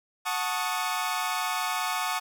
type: chord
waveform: sawtooth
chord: D# half-diminished seventh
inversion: first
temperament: equal with one note detuned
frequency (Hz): 734 / 880 / 1108.7 / 1244.5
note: F#5 / A5 / C#6 / D#6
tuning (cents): -14 / 0 / 0 / 0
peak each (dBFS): -29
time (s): 0.25-2.2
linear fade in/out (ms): 20
effects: none